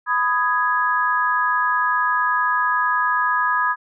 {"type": "chord", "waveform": "sine", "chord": "G# minor", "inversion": "first", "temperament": "just", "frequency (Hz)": [996.7, 1245.9, 1661.2], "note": ["B5", "D#6", "G#6"], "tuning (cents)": [16, 2, 0], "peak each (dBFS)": -21, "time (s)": [0.06, 3.76], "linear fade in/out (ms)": 50, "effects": []}